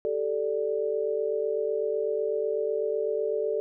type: chord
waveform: sine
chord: G suspended second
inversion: none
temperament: equal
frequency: 392 / 440 / 587.3 Hz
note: G4 / A4 / D5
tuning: 0 / 0 / 0 cents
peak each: -32 / -27 / -31 dBFS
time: 0.05-3.6 s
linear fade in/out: 0 ms
effects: none